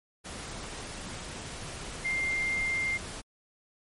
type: tone in noise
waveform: sine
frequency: 2104 Hz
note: C7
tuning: 9 cents sharp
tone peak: -27 dBFS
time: 2.04-2.98 s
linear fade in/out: 20 ms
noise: pink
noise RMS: -40 dBFS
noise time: 0.24-3.22 s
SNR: +10 dB
effects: MP3 48 kbps